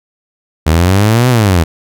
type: exponential two-way sweep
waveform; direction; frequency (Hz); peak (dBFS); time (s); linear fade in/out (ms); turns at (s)
sawtooth; up then down; 76.3 to 128.8 to 78.9; -3; 0.66-1.64; 10; 1.29
effects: none